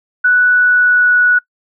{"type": "tone with pitch glide", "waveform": "sine", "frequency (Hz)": [1480, 1469.8], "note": ["F#6", "F#6"], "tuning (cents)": [0, -12], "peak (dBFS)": -7, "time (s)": [0.24, 1.39], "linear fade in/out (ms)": 10, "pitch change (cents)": -12, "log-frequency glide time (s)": [0.48, 1.17], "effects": ["noise-tail reverb RT60 0.1 s tail -23 dB re dry"]}